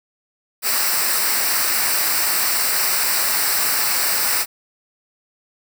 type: noise with comb filter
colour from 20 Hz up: white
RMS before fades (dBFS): -19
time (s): 0.62-4.46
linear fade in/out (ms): 50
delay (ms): 0.3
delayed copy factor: -0.7
effects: none